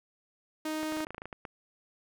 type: tone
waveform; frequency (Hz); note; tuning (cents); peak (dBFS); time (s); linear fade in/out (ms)
sawtooth; 311.1; D#4; 0; -28; 0.65-1.05; 5
type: clicks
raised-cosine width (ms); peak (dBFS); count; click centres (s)
0.5; -25; 12; 0.831 / 0.923 / 0.97 / 1.005 / 1.069 / 1.106 / 1.146 / 1.181 / 1.219 / 1.256 / 1.328 / 1.452
effects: none